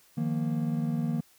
triangle chord, Eb suspended second, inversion none, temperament just, 155.56 / 175.01 / 233.3 Hz, Eb3 / F3 / Bb3, 0 / +4 / +2 cents, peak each -28 / -32 / -28 dBFS, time 0.17-1.21 s, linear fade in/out 10 ms, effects white hiss -61 dBFS RMS until 1.38 s

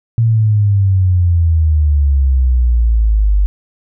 sine exponential sweep, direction down, 116.3 to 48.8 Hz, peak -8 dBFS, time 0.18-3.46 s, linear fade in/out 0 ms, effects none

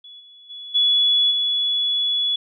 sine tone with level steps, 3403 Hz, G#7, 41 cents sharp, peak -39 / -44 / -33 / -14 / -18 dBFS, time 0.04-2.36 s, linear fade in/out 5 ms, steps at 0.19 / 0.49 / 0.74 / 1.3 s, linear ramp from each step 20 ms, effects none

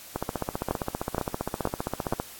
two click trains, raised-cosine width 1 ms, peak -13 / -10 dBFS, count 32 / 4, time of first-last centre 0.16-2.199 / 0.71-2.125 s, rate 15.2 / 2.12 Hz, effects white hiss -45 dBFS RMS until 2.39 s + AAC 64 kbps

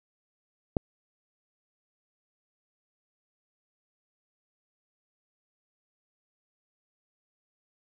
click, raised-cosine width 2 ms, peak -11 dBFS, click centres 0.768 s, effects none

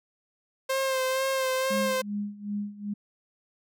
sawtooth tone with vibrato, 527 Hz, C5, 12 cents sharp, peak -21 dBFS, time 0.69-2.02 s, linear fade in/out 10 ms, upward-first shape sine, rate 2.1 Hz, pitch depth 29 cents each way
sine tone with tremolo, 205.4 Hz, G#3, 19 cents flat, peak -27 dBFS, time 1.7-2.94 s, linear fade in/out 10 ms, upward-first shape sine, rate 2.6 Hz, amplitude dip 85%
effects none

